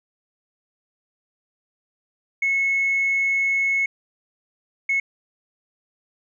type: tone bursts at uneven times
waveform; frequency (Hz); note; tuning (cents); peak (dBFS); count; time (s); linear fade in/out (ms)
sine; 2190; C#7; -22; -17; 2; 2.42-3.86 / 4.89-5; 5
effects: tanh soft clip ceiling -14 dBFS